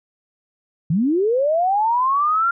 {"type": "linear sweep", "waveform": "sine", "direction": "up", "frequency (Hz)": [145.4, 1396.9], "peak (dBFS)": -15, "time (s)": [0.9, 2.51], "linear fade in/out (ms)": 5, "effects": []}